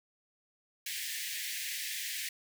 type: high-pass noise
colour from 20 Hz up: pink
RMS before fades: -38 dBFS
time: 0.86-2.29 s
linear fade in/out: 5 ms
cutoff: 1700 Hz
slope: 96 dB/octave
effects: none